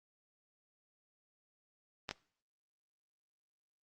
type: clicks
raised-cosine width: 0.2 ms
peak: -20 dBFS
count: 2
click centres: 2.091 / 2.111 s
effects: noise-tail reverb RT60 0.5 s tail -20 dB re dry + Opus 32 kbps